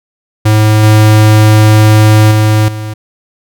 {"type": "tone with level steps", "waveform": "square", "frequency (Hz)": 107.6, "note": "A2", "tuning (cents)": -38, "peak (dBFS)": [-5, -3, -6, -18], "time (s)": [0.45, 2.94], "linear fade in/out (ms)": 10, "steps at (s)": [0.83, 2.31, 2.68], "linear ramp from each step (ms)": 5, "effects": []}